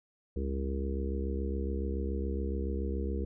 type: harmonic tone with a mistuned harmonic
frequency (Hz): 67.1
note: C2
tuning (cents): +44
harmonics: 1 / 3 / 4 / 5 / 6 / 7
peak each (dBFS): -32 / -39 / -44 / -41 / -41 / -42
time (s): 0.36-3.25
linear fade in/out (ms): 5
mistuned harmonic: 1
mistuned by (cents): +77
effects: none